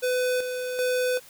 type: tone with tremolo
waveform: square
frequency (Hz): 502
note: B4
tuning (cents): +28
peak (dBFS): -23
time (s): 0.02-1.2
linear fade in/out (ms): 20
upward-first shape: square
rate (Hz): 1.3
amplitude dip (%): 50
effects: white hiss -50 dBFS RMS until 1.29 s